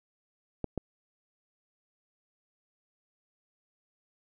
clicks, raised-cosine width 2 ms, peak -18 dBFS, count 2, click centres 0.643 / 0.777 s, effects none

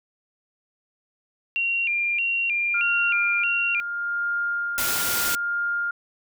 sine tone with vibrato, 2566 Hz, E7, 47 cents flat, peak -21 dBFS, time 1.56-3.8 s, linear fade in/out 0 ms, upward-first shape square, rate 1.6 Hz, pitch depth 120 cents each way
sine tone with tremolo, 1407 Hz, F6, 12 cents sharp, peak -22 dBFS, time 2.74-5.91 s, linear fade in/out 5 ms, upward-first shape sine, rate 0.77 Hz, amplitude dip 50%
white noise, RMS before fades -25 dBFS, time 4.78-5.35 s, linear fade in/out 0 ms
effects none

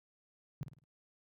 sine tone with echo, 140.9 Hz, C#3, 29 cents sharp, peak -35 dBFS, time 0.61-0.63 s, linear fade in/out 0 ms, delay 52 ms, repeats 4, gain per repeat -8 dB, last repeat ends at 0.838 s, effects high-pass 60 Hz 12 dB/octave

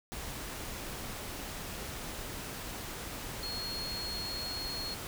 sine tone in noise, 4300 Hz, C8, 47 cents sharp, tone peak -37 dBFS, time 3.43-4.94 s, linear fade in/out 0 ms, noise pink, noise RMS -41 dBFS, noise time 0.12-5.07 s, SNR +1 dB, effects none

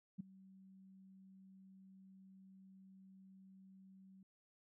sine tone with ADSR envelope, 190.9 Hz, G3, 46 cents flat, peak -39 dBFS, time 0.18-4.23 s, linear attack 22 ms, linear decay 8 ms, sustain -20 dB, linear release 3 ms, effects none

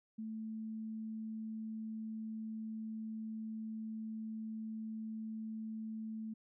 sine tone, 220 Hz, A3, in tune, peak -40 dBFS, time 0.18-6.34 s, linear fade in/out 10 ms, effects none

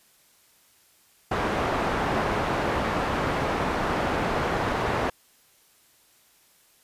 white low-pass noise, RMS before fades -26 dBFS, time 1.31-5.1 s, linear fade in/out 5 ms, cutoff 1100 Hz, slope 12 dB/octave, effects white hiss -60 dBFS RMS until 6.83 s + resampled to 32000 Hz

